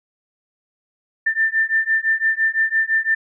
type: beating tone pair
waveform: sine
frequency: 1783 / 1788.9 Hz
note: A6 / A6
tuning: +22 / +28 cents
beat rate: 5.9 Hz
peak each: -19 dBFS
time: 1.26-3.15 s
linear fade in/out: 10 ms
effects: none